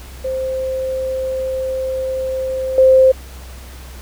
sine tone with level steps, 523 Hz, C5, 1 cent flat, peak -18 / -6 dBFS, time 0.24-3.12 s, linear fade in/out 10 ms, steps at 2.78 s, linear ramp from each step 2 ms, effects added 64 Hz sine -33 dBFS peak until 4.01 s + pink hiss -40 dBFS RMS until 4.01 s

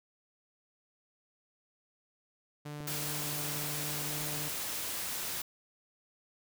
sawtooth tone with pitch glide, 147.9 to 149.62 Hz, D3 to D3, +13 to +33 cents, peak -36 dBFS, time 2.65-4.49 s, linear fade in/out 10 ms, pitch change +20 cents, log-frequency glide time 3.81-4.15 s
click, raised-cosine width 2 ms, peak -32 dBFS, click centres 2.805 s
white noise, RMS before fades -37 dBFS, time 2.87-5.42 s, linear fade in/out 5 ms
effects none

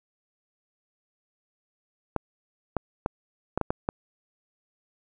clicks, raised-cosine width 1 ms, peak -11 dBFS, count 7, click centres 2.163 / 2.767 / 3.061 / 3.576 / 3.613 / 3.705 / 3.889 s, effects none

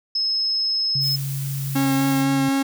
sine tone, 5180 Hz, E8, 31 cents flat, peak -19 dBFS, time 0.15-1.16 s, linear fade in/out 5 ms
sine tone with pitch glide, 137.5 to 141.04 Hz, C#3 to C#3, -14 to +30 cents, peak -24 dBFS, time 0.95-2.49 s, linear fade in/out 5 ms, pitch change +44 cents, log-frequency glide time 1.95-2.07 s
blue noise, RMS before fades -34 dBFS, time 1-2.25 s, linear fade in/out 50 ms
45% pulse tone with vibrato, 271.6 Hz, C#4, 35 cents flat, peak -18 dBFS, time 1.75-2.63 s, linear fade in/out 10 ms, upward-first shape sine, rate 4 Hz, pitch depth 10 cents each way
effects none

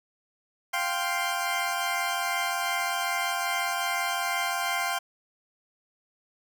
20% pulse chord, F suspended second, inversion none, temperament equal, 698.5 / 784 / 1046.5 Hz, F5 / G5 / C6, 0 / 0 / 0 cents, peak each -26 dBFS, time 0.73-4.99 s, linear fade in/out 10 ms, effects none

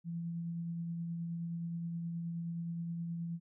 sine tone with tremolo, 168.7 Hz, E3, 40 cents sharp, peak -35 dBFS, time 0.04-3.4 s, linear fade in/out 50 ms, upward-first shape triangle, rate 9.5 Hz, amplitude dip 25%, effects none

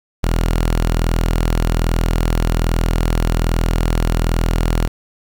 sawtooth tone, 41.23 Hz, E1, 1 cent sharp, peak -10 dBFS, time 0.23-4.88 s, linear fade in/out 10 ms, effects 7-bit

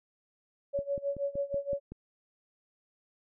sine tone with tremolo, 562 Hz, C#5, 24 cents sharp, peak -27 dBFS, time 0.73-1.8 s, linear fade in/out 20 ms, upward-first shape sine, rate 6.3 Hz, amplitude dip 90%
click train, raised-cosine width 3 ms, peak -29 dBFS, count 7, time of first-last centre 0.79-1.92 s, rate 5.31 Hz
effects none

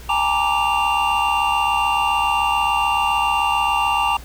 triangle tone cluster, 805 / 881 / 948 / 1171 / 2778 Hz, G5 / A5 / A#5 / D6 / F7, +46 / +2 / +29 / -5 / -10 cents, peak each -21 dBFS, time 0.09-4.17 s, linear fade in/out 5 ms, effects added 60 Hz sine -36 dBFS peak until 4.24 s + pink hiss -42 dBFS RMS until 4.24 s

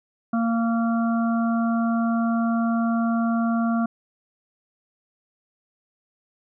harmonic tone, 230 Hz, A#3, 23 cents flat, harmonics 1 / 3 / 5 / 6, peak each -20 / -29 / -33 / -33 dBFS, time 0.33-3.86 s, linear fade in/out 5 ms, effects none

